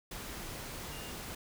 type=tone in noise; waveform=sine; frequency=2816 Hz; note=F7; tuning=14 cents sharp; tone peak=-51 dBFS; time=0.91-1.11 s; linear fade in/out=5 ms; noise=pink; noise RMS=-43 dBFS; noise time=0.11-1.35 s; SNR=-11 dB; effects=none